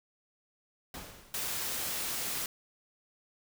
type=noise with exponential decay; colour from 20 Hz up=pink; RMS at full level=-41 dBFS; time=0.94-1.77 s; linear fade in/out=2 ms; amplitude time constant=180 ms
type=noise; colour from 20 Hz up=white; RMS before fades=-35 dBFS; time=1.34-2.46 s; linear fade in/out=2 ms
effects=none